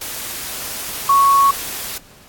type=tone in noise; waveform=sine; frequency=1108.7 Hz; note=C#6; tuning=in tune; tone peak=-9 dBFS; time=1.09-1.51 s; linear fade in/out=5 ms; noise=white; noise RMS=-27 dBFS; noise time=0.01-1.98 s; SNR=+15 dB; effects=pink hiss -46 dBFS RMS until 2.28 s + AAC 64 kbps